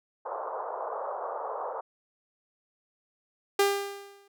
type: band-pass noise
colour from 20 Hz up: pink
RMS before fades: -35 dBFS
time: 0.25-1.81 s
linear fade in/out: 10 ms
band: 470 to 1200 Hz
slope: 48 dB/octave
type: tone with exponential decay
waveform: sawtooth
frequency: 400 Hz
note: G4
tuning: 35 cents sharp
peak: -15 dBFS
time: 3.59-4.28 s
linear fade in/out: 5 ms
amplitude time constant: 150 ms
effects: none